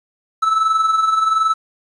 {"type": "tone with amplitude modulation", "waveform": "triangle", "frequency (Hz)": 1310, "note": "E6", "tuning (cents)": -11, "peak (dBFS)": -9, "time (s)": [0.42, 1.54], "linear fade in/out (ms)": 10, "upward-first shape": "sine", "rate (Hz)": 21.3, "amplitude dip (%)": 55, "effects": ["resampled to 24000 Hz", "8-bit"]}